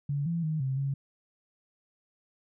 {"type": "tone with pitch steps", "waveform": "sine", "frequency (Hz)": [142.7, 168.3, 156.2, 132.9, 138], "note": ["D3", "E3", "D#3", "C3", "C#3"], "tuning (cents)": [-49, 36, 7, 27, -7], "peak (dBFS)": -27, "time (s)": [0.09, 0.94], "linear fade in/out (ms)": 5, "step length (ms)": 170, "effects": []}